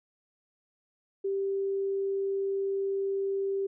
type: tone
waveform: sine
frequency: 392 Hz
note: G4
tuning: in tune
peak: -27 dBFS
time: 1.24-3.67 s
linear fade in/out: 10 ms
effects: none